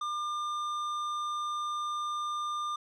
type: tone with tanh clipping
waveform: sine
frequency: 1200 Hz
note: D6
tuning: 37 cents sharp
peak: -33 dBFS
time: 0.01-2.76 s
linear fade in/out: 5 ms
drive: 11 dB
effects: none